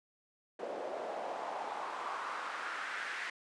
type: noise with band-pass filter sweep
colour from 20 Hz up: pink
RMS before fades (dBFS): -40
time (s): 0.59-3.3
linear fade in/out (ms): 5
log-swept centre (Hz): 510 to 1900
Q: 2.7
effects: high-pass 300 Hz 12 dB/octave + resampled to 22050 Hz